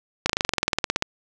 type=slowing click train; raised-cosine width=0.2 ms; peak=-3 dBFS; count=17; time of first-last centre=0.26-1.024 s; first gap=35 ms; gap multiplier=1.04; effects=none